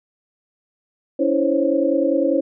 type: tone cluster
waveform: sine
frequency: 282.5 / 327.7 / 521 / 551 Hz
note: C#4 / E4 / C5 / C#5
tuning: +33 / -10 / -7 / -11 cents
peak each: -21 dBFS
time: 1.19-2.41 s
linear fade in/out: 10 ms
effects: none